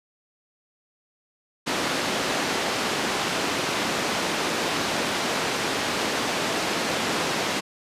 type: band-pass noise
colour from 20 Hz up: pink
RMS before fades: -26 dBFS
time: 1.66-7.61 s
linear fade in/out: 20 ms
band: 240 to 5800 Hz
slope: 12 dB/octave
effects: resampled to 32000 Hz